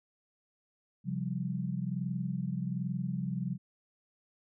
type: chord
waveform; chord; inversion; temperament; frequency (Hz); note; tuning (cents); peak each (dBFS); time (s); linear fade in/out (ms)
sine; C suspended fourth; none; equal with one note detuned; 133.64 / 174.61 / 196; C3 / F3 / G3; +37 / 0 / 0; -36 / -35 / -37; 1.04-3.58; 50
effects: none